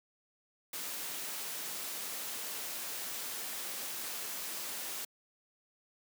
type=noise; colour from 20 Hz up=white; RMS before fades=-40 dBFS; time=0.73-5.05 s; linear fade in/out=5 ms; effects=high-pass 200 Hz 12 dB/octave